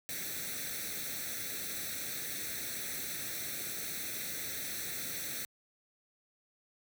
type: noise with comb filter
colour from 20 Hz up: white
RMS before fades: -39 dBFS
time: 0.09-5.45 s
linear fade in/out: 0 ms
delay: 0.5 ms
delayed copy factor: +0.8
effects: high-pass 80 Hz 12 dB/octave